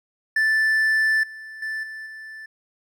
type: tone with level steps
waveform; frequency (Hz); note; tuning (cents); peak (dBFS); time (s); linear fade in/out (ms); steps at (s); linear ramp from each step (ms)
triangle; 1760; A6; 0; -15 / -34 / -24 / -31 / -34; 0.36-2.46; 5; 1.23 / 1.62 / 1.83 / 2.06; 5
effects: none